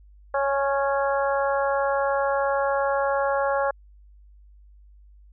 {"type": "harmonic tone with a mistuned harmonic", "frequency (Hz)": 277.2, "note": "C#4", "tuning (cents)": 0, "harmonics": [2, 3, 4, 5, 6], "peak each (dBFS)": [-23, -27, -29, -31, -33], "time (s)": [0.34, 3.71], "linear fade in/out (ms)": 5, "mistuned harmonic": 4, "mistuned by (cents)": -16, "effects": ["added 50 Hz sine -48 dBFS peak until 5.32 s"]}